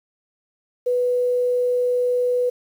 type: tone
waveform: sine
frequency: 493.9 Hz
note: B4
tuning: in tune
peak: -17 dBFS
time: 0.86-2.5 s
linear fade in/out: 10 ms
effects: 8-bit